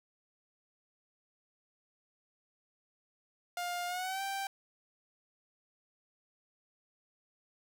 sawtooth tone with pitch glide, 706 to 783.4 Hz, F5 to G5, +19 to -1 cents, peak -31 dBFS, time 3.57-4.47 s, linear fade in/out 2 ms, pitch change +180 cents, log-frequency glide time 3.87-4.22 s, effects none

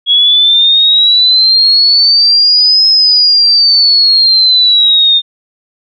sine exponential two-way sweep, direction up then down, 3322 to 5150 to 3637 Hz, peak -4 dBFS, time 0.06-5.22 s, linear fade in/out 50 ms, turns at 2.88 s, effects none

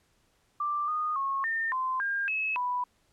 sine tone with pitch steps, 1179 / 1231 / 1091 / 1812 / 1035 / 1608 / 2583 / 988 Hz, D6 / D#6 / C#6 / A#6 / C6 / G6 / E7 / B5, +6 / -19 / -28 / -50 / -19 / +44 / -36 / 0 cents, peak -27 dBFS, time 0.6-2.84 s, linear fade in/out 5 ms, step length 280 ms, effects pink hiss -69 dBFS RMS until 3.12 s + low-pass 11000 Hz 12 dB/octave

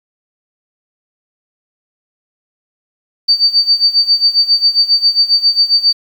sine tone with tremolo, 4604 Hz, D8, 35 cents flat, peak -5 dBFS, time 3.28-5.93 s, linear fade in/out 10 ms, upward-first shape sine, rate 7.4 Hz, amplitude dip 85%, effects 7-bit

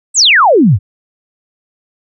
sine exponential sweep, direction down, 8600 to 82.3 Hz, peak -4 dBFS, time 0.14-0.79 s, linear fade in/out 50 ms, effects none

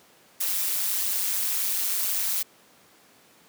blue noise with amplitude modulation, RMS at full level -23 dBFS, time 0.4-2.43 s, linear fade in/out 10 ms, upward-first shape sine, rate 193 Hz, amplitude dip 75%, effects pink hiss -56 dBFS RMS until 3.48 s + high-pass 200 Hz 12 dB/octave

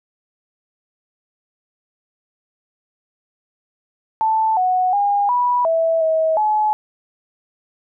sine tone with pitch steps, 881 / 737 / 811 / 979 / 655 / 640 / 853 Hz, A5 / F#5 / G#5 / B5 / E5 / D#5 / G#5, +2 / -7 / -41 / -15 / -11 / +49 / +46 cents, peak -14 dBFS, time 4.21-6.73 s, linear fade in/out 0 ms, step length 360 ms, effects none

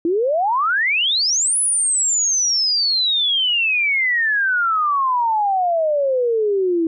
sine exponential two-way sweep, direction up then down, 321.5 to 10300 to 321.5 Hz, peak -15 dBFS, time 0.05-6.87 s, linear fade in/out 2 ms, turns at 1.58 s, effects none

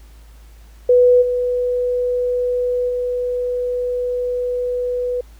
sine tone with level steps, 493.9 Hz, B4, in tune, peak -8 / -16 / -18 dBFS, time 0.89-5.21 s, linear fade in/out 5 ms, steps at 1.21 / 2.88 s, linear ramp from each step 20 ms, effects added 54 Hz sine -40 dBFS peak until 5.39 s + pink hiss -53 dBFS RMS until 5.39 s

